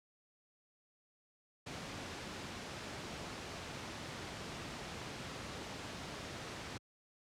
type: noise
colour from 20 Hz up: pink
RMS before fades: -44 dBFS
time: 1.66-6.78 s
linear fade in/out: 10 ms
effects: high-pass 80 Hz 12 dB/octave + low-pass 6000 Hz 12 dB/octave